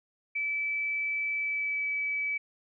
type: tone with pitch glide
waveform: sine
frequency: 2309 to 2293 Hz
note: D7 to D7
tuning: -30 to -42 cents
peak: -28 dBFS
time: 0.35-2.38 s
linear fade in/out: 10 ms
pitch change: -12 cents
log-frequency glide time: 1.35-1.86 s
effects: none